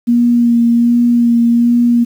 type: tone with vibrato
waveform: sine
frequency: 236.9 Hz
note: A#3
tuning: 28 cents sharp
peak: -7 dBFS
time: 0.07-2.05 s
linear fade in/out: 20 ms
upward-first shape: sine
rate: 1.3 Hz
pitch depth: 19 cents each way
effects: 7-bit